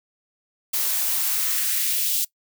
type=noise with high-pass filter sweep; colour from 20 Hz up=blue; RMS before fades=-23 dBFS; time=0.73-2.25 s; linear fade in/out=10 ms; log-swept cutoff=390 to 3800 Hz; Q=1.4; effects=noise-tail reverb RT60 0.1 s tail -21 dB re dry